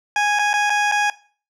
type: tone with dropouts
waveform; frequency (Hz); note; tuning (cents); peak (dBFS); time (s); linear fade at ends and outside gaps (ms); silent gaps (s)
20% pulse; 828; G#5; -5; -11; 0.16-1.1; 2; 0.389-0.393 / 0.532-0.538 / 0.697-0.702 / 0.915-0.921
effects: noise-tail reverb RT60 0.4 s tail -18 dB re dry + low-pass 6000 Hz 12 dB/octave